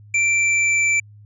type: tone with pitch glide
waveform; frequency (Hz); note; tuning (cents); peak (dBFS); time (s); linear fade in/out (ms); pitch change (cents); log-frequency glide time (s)
square; 2349 to 2334; D7 to D7; 0 to -11; -16; 0.14-1; 5; -11; 0.27-0.86
effects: added 104 Hz sine -42 dBFS peak until 1.25 s + resampled to 24000 Hz